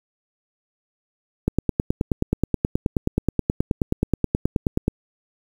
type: click train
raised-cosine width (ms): 3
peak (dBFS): -5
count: 33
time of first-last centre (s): 1.48-4.881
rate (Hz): 9.41
effects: 7-bit